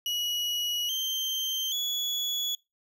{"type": "tone with pitch steps", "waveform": "35% pulse", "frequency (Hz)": [2914, 3141, 3386], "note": ["F#7", "G7", "G#7"], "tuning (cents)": [-27, 3, 33], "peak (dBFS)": -26, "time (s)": [0.06, 2.55], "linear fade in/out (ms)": 2, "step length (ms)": 830, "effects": ["noise-tail reverb RT60 0.2 s tail -21 dB re dry"]}